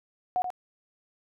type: tone with echo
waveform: sine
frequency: 730 Hz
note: F#5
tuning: 24 cents flat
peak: -23 dBFS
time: 0.36-0.42 s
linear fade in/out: 0 ms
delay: 83 ms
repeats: 1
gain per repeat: -7 dB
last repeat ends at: 0.503 s
effects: none